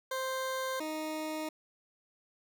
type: tone pair in turn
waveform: 20% pulse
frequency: 523.3 / 311.2 Hz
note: C5 / D#4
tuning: 0 / 0 cents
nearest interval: major sixth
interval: 900 cents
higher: first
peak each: -28 / -30 dBFS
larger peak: first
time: 0.11-0.8 / 0.8-1.49 s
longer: neither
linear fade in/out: 5 ms
effects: none